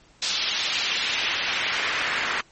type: noise with band-pass filter sweep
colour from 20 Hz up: pink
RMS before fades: -26 dBFS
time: 0.22-2.41 s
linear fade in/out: 5 ms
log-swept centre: 4300 to 1700 Hz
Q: 1.5
effects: pink hiss -56 dBFS RMS until 2.51 s + MP3 32 kbps